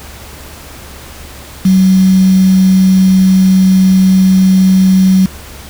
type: tone with quantisation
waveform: sine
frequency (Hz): 188.3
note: F#3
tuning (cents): +31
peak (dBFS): -4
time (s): 1.65-5.26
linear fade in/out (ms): 5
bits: 4
effects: added 71 Hz sine -33 dBFS peak until 5.69 s + pink hiss -32 dBFS RMS until 5.69 s